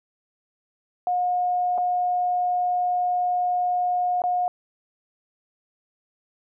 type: tone with dropouts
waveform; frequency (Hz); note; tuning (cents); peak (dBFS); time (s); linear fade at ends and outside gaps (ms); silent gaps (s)
sine; 719; F#5; -50; -20; 1.07-4.48; 1; 1.778-1.782 / 4.219-4.238
effects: none